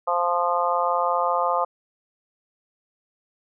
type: harmonic tone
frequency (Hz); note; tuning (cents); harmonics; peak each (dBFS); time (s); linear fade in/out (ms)
174.61; F3; 0; 3 / 4 / 5 / 6 / 7; -26 / -26 / -26 / -26 / -26; 0.07-1.65; 10
effects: none